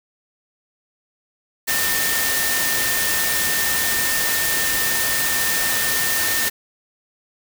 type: tone in noise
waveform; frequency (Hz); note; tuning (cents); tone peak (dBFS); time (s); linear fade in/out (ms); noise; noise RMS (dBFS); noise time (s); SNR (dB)
sine; 1812; A#6; -50; -24; 1.67-6.5; 20; white; -21; 1.67-6.5; -6
effects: none